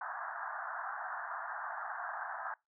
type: band-pass noise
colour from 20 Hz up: white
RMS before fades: -41 dBFS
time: 0.01-2.54 s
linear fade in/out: 2 ms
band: 660 to 1700 Hz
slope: 96 dB/octave
effects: noise-tail reverb RT60 0.2 s tail -23 dB re dry